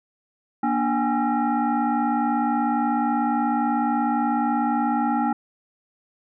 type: tone with frequency modulation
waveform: sine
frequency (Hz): 293.7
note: D4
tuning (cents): 0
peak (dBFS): -19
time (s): 0.63-5.33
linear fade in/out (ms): 5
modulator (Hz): 531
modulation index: 1.6
effects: none